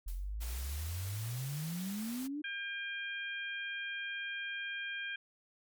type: exponential sweep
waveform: sine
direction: up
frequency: 40.99 to 306.1 Hz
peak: -36 dBFS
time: 0.06-2.42 s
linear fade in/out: 10 ms
type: noise with exponential decay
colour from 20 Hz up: blue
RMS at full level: -49 dBFS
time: 0.08-0.36 s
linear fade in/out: 0 ms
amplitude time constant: 60 ms
type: noise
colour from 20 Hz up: white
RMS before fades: -47 dBFS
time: 0.4-2.28 s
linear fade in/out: 20 ms
type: harmonic tone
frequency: 802 Hz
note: G5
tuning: 39 cents sharp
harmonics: 2 / 3 / 4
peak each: -39 / -43 / -45 dBFS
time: 2.44-5.16 s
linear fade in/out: 5 ms
effects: MP3 96 kbps